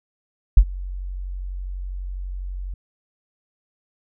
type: tone with ADSR envelope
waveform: sine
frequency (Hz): 46.06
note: F#1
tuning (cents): -7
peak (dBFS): -3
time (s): 0.57-2.74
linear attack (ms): 5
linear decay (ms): 62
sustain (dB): -24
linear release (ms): 4
effects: none